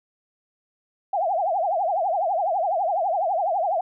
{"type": "tone with vibrato", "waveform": "sine", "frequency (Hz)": 723, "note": "F#5", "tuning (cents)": -40, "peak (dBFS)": -20, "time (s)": [1.13, 3.81], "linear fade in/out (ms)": 5, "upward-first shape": "triangle", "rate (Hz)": 12, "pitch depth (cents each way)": 260, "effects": []}